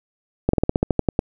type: slowing click train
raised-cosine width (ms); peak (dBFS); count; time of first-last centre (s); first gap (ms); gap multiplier
2; -3; 11; 0.49-1.191; 44; 1.1
effects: none